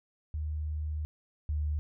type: tone pair in turn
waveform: sine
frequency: 76.4 / 75.13 Hz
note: D#2 / D2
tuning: -31 / +40 cents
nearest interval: unison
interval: 29 cents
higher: first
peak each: -31 / -28 dBFS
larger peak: second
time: 0.34-1.05 / 1.49-1.79 s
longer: first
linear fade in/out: 0 ms
effects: none